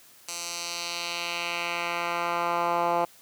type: tone with band-pass filter sweep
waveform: 10% pulse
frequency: 172 Hz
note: F3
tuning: 26 cents flat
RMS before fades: -29 dBFS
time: 0.28-3.05 s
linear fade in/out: 5 ms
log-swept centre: 7000 to 790 Hz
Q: 1.4
effects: white hiss -54 dBFS RMS until 3.21 s + high-pass 100 Hz 12 dB/octave